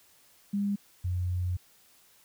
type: tone pair in turn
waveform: sine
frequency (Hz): 201.8 / 90.06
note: G#3 / F#2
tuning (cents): -49 / -46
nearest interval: octave + major second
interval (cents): 1397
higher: first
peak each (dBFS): -26 / -27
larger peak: first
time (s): 0.53-0.76 / 1.04-1.57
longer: second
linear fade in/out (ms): 10
effects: white hiss -61 dBFS RMS until 2.24 s